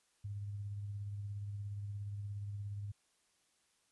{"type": "tone with tremolo", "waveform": "sine", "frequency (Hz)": 101.7, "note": "G#2", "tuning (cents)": -36, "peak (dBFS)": -38, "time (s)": [0.24, 2.92], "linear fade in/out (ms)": 10, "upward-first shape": "triangle", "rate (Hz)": 17, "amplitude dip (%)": 35, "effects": ["white hiss -75 dBFS RMS until 3.91 s", "resampled to 24000 Hz"]}